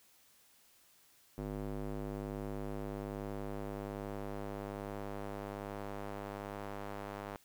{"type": "tone with band-pass filter sweep", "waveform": "square", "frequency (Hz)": 50.6, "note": "G#1", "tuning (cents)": -44, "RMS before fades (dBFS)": -42, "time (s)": [1.38, 7.36], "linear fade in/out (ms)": 0, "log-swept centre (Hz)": [340, 870], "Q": 0.81, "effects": ["white hiss -66 dBFS RMS until 7.44 s"]}